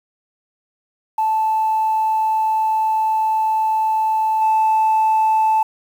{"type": "tone with level steps", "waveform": "sine", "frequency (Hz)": 876, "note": "A5", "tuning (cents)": -8, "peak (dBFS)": [-14, -11], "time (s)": [1.18, 5.63], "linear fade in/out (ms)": 5, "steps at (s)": 4.41, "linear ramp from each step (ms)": 10, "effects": ["tanh soft clip ceiling -10 dBFS", "7-bit"]}